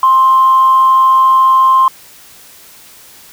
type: tone with amplitude modulation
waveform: sine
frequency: 1051 Hz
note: C6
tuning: 7 cents sharp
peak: -3 dBFS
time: 0.03-1.88 s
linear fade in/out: 2 ms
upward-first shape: sine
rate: 234 Hz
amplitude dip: 25%
effects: tanh soft clip ceiling 0 dBFS + white hiss -39 dBFS RMS until 3.32 s